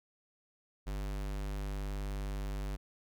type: tone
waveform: square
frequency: 49.69 Hz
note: G1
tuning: 24 cents sharp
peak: -36 dBFS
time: 0.86-2.77 s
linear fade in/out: 20 ms
effects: none